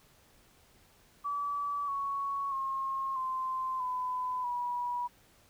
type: tone with pitch steps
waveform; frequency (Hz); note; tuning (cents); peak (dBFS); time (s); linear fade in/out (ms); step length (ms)
sine; 1150 / 1112.1 / 1075.5 / 1040 / 1005.8 / 972.6; D6 / C#6 / C6 / C6 / B5 / B5; -37 / +5 / +47 / -11 / +31 / -27; -31; 1.24-5.08; 20; 640
effects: pink hiss -63 dBFS RMS until 5.49 s